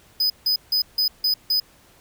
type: tone bursts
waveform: square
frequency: 5000 Hz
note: D#8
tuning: 8 cents sharp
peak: -18 dBFS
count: 6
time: 0.2-1.6 s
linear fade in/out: 5 ms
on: 100 ms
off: 160 ms
effects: pink hiss -54 dBFS RMS until 2 s